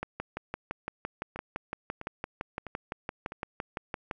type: two click trains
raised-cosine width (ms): 0.5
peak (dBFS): -24 / -18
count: 4 / 25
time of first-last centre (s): 1.36-3.321 / 0.03-4.112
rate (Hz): 1.53 / 5.88
effects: none